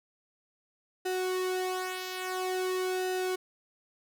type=tone with flanger; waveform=sawtooth; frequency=370 Hz; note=F#4; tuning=in tune; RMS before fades=-32 dBFS; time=1.05-3.36 s; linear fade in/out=10 ms; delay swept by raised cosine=0.9 to 2.6 ms; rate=0.49 Hz; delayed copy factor=-0.65; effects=none